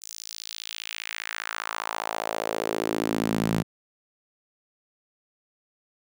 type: tone with high-pass filter sweep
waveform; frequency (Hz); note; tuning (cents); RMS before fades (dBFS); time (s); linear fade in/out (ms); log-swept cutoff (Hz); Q
sawtooth; 55; A1; 0; -30; 0.01-3.63; 20; 6700 to 160; 2.1
effects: none